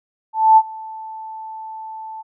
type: tone with ADSR envelope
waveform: sine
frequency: 880 Hz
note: A5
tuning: in tune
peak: -5 dBFS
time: 0.33-2.23 s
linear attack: 240 ms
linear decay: 52 ms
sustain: -24 dB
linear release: 25 ms
effects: none